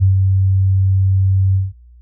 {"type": "tone with ADSR envelope", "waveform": "sine", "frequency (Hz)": 95.7, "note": "G2", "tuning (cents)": -41, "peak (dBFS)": -7, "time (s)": [0, 1.73], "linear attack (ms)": 29, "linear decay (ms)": 120, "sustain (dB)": -3, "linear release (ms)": 180, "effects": ["added 60 Hz sine -40 dBFS peak until 2.01 s"]}